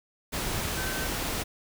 sine tone in noise, 1539 Hz, G6, 32 cents flat, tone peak -36 dBFS, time 0.76-1.08 s, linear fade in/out 20 ms, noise pink, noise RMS -31 dBFS, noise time 0.32-1.44 s, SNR -8 dB, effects none

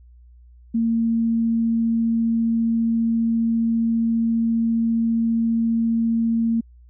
sine tone, 228.7 Hz, A#3, 33 cents flat, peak -17 dBFS, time 0.74-6.61 s, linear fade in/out 10 ms, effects added 60 Hz sine -45 dBFS peak until 6.89 s

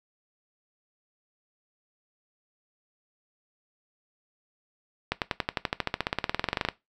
accelerating click train, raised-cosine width 0.3 ms, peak -9 dBFS, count 26, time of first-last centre 5.12-6.687 s, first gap 98 ms, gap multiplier 0.96, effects noise-tail reverb RT60 0.2 s tail -18 dB re dry

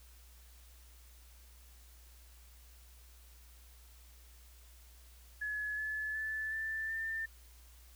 sine tone with pitch steps, 1700 / 1722.7 / 1745.8 / 1769.1 / 1792.8 Hz, G#6 / A6 / A6 / A6 / A6, +40 / -37 / -14 / +9 / +32 cents, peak -35 dBFS, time 5.41-7.26 s, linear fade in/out 10 ms, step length 370 ms, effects added 60 Hz sine -56 dBFS peak until 7.95 s + white hiss -63 dBFS RMS until 7.95 s

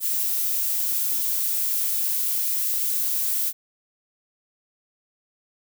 violet noise, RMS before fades -24 dBFS, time 0-3.53 s, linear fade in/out 50 ms, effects none

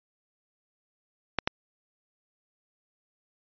clicks, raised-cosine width 0.3 ms, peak -8 dBFS, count 2, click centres 1.387 / 1.475 s, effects resampled to 11025 Hz

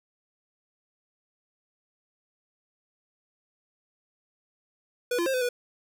square tone with pitch steps, 489.3 / 343.6 / 532 / 507 / 488.8 Hz, B4 / F4 / C5 / B4 / B4, -16 / -28 / +29 / +45 / -18 cents, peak -25 dBFS, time 5.11-5.49 s, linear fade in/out 5 ms, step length 76 ms, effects none

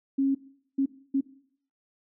sine tone bursts at uneven times, 272.4 Hz, C#4, 30 cents flat, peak -21 dBFS, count 3, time 0.18-0.35 / 0.78-0.86 / 1.14-1.21 s, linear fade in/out 10 ms, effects noise-tail reverb RT60 0.6 s tail -18 dB re dry

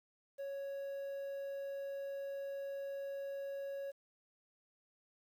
triangle tone with quantisation, 554.4 Hz, C#5, in tune, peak -38 dBFS, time 0.38-3.92 s, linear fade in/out 20 ms, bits 11, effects none

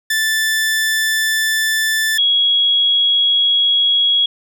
sawtooth / sine tone pair in turn, 1760 / 3322 Hz, A6 / G#7, 0 / 0 cents, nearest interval major seventh, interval 1100 cents, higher second, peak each -11 dBFS, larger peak neither, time 0.1-2.18 / 2.18-4.26 s, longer neither, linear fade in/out 5 ms, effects none

